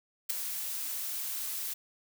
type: noise with ADSR envelope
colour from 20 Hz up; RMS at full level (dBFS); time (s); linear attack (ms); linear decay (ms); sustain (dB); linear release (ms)
blue; -27; 0.29-1.74; 14; 4; -9; 10
effects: none